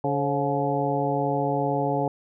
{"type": "harmonic tone with a mistuned harmonic", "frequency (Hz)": 142.4, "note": "C#3", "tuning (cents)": 47, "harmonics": [1, 2, 3, 4, 5, 6], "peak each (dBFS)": [-29, -29, -29, -29, -29, -29], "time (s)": [0.04, 2.08], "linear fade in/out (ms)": 2, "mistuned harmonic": 4, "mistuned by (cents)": -84, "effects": []}